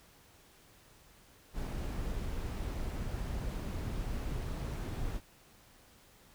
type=noise; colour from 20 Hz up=brown; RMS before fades=-37 dBFS; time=1.53-5.21 s; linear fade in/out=50 ms; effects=pink hiss -61 dBFS RMS until 6.34 s